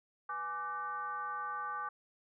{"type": "tone with frequency modulation", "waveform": "sine", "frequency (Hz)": 1174, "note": "D6", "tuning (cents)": -1, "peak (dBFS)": -36, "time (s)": [0.29, 1.89], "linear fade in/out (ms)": 5, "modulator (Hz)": 341, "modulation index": 0.88, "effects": []}